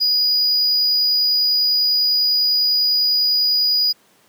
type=tone; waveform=triangle; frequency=4915 Hz; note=D#8; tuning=22 cents flat; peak=-13 dBFS; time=0-3.93 s; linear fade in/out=20 ms; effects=pink hiss -55 dBFS RMS until 4.28 s + high-pass 200 Hz 12 dB/octave